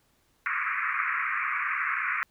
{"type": "band-pass noise", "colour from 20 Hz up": "pink", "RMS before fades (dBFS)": -29, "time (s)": [0.46, 2.23], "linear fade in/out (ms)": 0, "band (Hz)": [1100, 2400], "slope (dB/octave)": 96, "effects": ["pink hiss -68 dBFS RMS until 2.3 s"]}